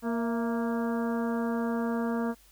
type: harmonic tone with a mistuned harmonic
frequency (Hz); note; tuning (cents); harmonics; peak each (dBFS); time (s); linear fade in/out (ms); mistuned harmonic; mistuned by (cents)
233.1; A#3; 0; 1 / 2 / 3 / 4 / 5 / 6 / 7; -28 / -34 / -38 / -40 / -42 / -44 / -45; 0.02-2.35; 50; 3; -59
effects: added 48 Hz sine -60 dBFS peak until 2.51 s + white hiss -60 dBFS RMS until 2.51 s